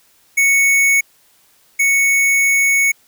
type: tone pair in turn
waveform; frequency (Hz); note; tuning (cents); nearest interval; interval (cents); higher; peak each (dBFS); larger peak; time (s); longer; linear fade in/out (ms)
square; 2217 / 2217; C#7 / C#7; 0 / 0; unison; 0; neither; -11 / -12; first; 0.37-1.01 / 1.79-2.92; second; 10
effects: white hiss -54 dBFS RMS until 3.07 s